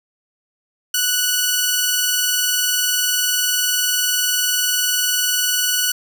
10% pulse tone pair together, 1480 / 2940 Hz, F#6 / F#7, 0 / -12 cents, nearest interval octave, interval 1188 cents, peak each -11 dBFS, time 0.94-5.92 s, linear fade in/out 5 ms, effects none

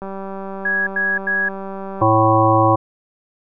click train, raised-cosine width 1 ms, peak -17 dBFS, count 390, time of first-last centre 0.02-2.025 s, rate 194 Hz
sine tone bursts, 1661.2 Hz, G#6, in tune, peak -16 dBFS, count 3, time 0.65-1.488 s, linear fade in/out 5 ms, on 220 ms, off 89 ms
harmonic tone, 110 Hz, A2, in tune, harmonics 1 / 3 / 5 / 7 / 9 / 10, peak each -18 / -18 / -18 / -18 / -18 / -18 dBFS, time 2.01-2.76 s, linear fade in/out 10 ms
effects none

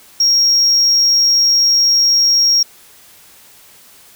triangle tone, 5588 Hz, F8, in tune, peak -7 dBFS, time 0.2-2.63 s, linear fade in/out 5 ms, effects tanh soft clip ceiling -3 dBFS + white hiss -44 dBFS RMS until 4.15 s

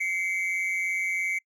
triangle tone pair together, 2090 / 2273 Hz, C7 / C#7, -2 / +43 cents, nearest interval minor second, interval 145 cents, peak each -27 dBFS, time 0-1.39 s, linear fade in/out 10 ms, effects noise-tail reverb RT60 0.1 s tail -24 dB re dry

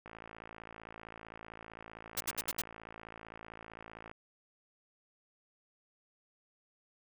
click train, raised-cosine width 0.5 ms, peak -32 dBFS, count 226, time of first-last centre 0.06-4.114 s, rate 55.5 Hz
white noise bursts, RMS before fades -34 dBFS, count 5, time 2.17-2.617 s, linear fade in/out 5 ms, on 35 ms, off 68 ms
effects none

